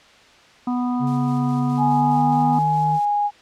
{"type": "harmonic tone", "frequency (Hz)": 246.9, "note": "B3", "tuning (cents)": 0, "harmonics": [1, 3, 4, 5], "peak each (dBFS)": [-20, -30, -32, -34], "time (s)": [0.67, 2.59], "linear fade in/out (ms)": 5}
{"type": "tone with pitch glide", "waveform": "triangle", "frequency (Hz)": [140, 154.45], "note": ["C#3", "D#3"], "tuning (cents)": [18, -12], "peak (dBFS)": -20, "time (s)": [0.99, 3], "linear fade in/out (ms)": 50, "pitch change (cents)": 170, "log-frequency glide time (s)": [1.6, 2.52]}
{"type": "noise with tremolo", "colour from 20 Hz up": "violet", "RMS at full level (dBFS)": -33, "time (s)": [1.07, 3.05], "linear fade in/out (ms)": 0, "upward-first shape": "square", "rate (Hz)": 4.8, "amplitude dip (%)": 35}
{"type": "tone with vibrato", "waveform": "sine", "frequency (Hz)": 830.6, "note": "G#5", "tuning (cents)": 0, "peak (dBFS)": -17, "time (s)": [1.77, 3.31], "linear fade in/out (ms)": 50, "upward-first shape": "square", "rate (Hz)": 1.3, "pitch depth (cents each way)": 12}
{"effects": ["white hiss -49 dBFS RMS until 3.41 s", "low-pass 4000 Hz 12 dB/octave"]}